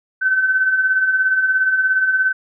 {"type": "beating tone pair", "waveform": "sine", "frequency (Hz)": [1512, 1529], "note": ["F#6", "G6"], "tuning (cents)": [37, -44], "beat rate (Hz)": 17, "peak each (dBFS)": [-23, -14], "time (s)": [0.21, 2.33], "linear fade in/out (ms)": 20, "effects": []}